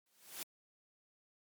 white noise with exponential growth, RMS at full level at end -41 dBFS, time 0.06-0.43 s, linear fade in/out 2 ms, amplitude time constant 80 ms, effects high-pass 150 Hz 12 dB/octave + MP3 96 kbps

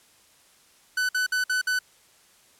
45% pulse tone bursts, 1500 Hz, F#6, 23 cents sharp, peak -22 dBFS, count 5, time 0.97-1.79 s, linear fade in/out 5 ms, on 120 ms, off 55 ms, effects white hiss -58 dBFS RMS until 2.59 s + low-pass 11000 Hz 12 dB/octave

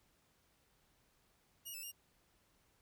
5% pulse tone with pitch steps, 2876 / 2635 / 2826 Hz, F#7 / E7 / F7, -50 / -1 / +20 cents, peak -37 dBFS, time 1.65-1.92 s, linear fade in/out 20 ms, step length 90 ms, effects pink hiss -74 dBFS RMS until 2.81 s

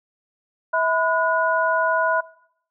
sine tone cluster, 648 / 1002 / 1451 Hz, E5 / B5 / F#6, -30 / +25 / -34 cents, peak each -22 dBFS, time 0.73-2.21 s, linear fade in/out 10 ms, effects noise-tail reverb RT60 0.8 s tail -22 dB re dry

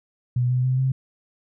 sine tone with pitch steps, 123.47 / 126.21 / 129.01 / 131.87 Hz, B2 / B2 / C3 / C3, 0 / +38 / -24 / +14 cents, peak -18 dBFS, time 0.36-0.92 s, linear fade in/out 5 ms, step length 140 ms, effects none

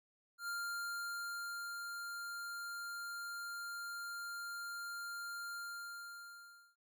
square tone with ADSR envelope, 1396.9 Hz, F6, in tune, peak -39 dBFS, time 0.38-6.76 s, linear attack 100 ms, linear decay 1300 ms, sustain -4 dB, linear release 1200 ms, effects none

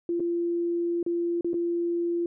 sine tone with dropouts, 343.2 Hz, F4, 30 cents flat, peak -24 dBFS, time 0.09-2.26 s, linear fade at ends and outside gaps 2 ms, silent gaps 0.197-0.203 / 1.029-1.063 / 1.41-1.445 / 1.533-1.541 s, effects none

